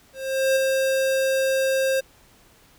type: tone with ADSR envelope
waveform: square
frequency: 532 Hz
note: C5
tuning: 29 cents sharp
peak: -17 dBFS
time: 0.13-2.01 s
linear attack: 430 ms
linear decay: 13 ms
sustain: -3 dB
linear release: 16 ms
effects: pink hiss -55 dBFS RMS until 2.78 s